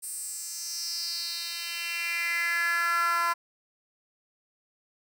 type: tone with high-pass filter sweep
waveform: 10% pulse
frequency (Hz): 340.6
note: F4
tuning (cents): -43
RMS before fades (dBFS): -30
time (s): 0.02-3.34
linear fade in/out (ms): 20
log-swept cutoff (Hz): 9200 to 1100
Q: 4.2
effects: none